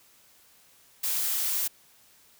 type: noise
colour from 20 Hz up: blue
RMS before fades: -28 dBFS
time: 1.03-1.68 s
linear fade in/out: 10 ms
effects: white hiss -59 dBFS RMS until 2.39 s